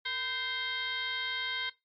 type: tone with frequency modulation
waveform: sine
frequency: 2637 Hz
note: E7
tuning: in tune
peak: -31 dBFS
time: 0.05-1.7 s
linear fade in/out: 10 ms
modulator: 542 Hz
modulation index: 2.5
effects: noise-tail reverb RT60 0.2 s tail -19 dB re dry + MP3 48 kbps